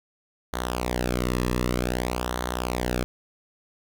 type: tone with flanger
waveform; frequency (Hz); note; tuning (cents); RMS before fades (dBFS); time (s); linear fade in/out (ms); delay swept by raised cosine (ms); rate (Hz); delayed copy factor
sawtooth; 61.5; B1; -7; -27; 0.53-3.04; 0; 0.39 to 1.35; 0.53; -0.75
effects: none